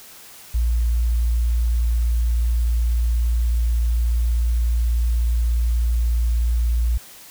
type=tone; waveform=sine; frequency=58.27 Hz; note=A#1; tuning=in tune; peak=-16 dBFS; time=0.54-6.98 s; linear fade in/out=10 ms; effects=white hiss -43 dBFS RMS until 7.3 s